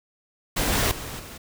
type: noise with level steps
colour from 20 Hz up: pink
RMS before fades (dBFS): -24 / -22 / -35 / -40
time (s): 0.56-1.38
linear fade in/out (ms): 10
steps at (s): 0.72 / 0.91 / 1.19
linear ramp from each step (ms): 5
effects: none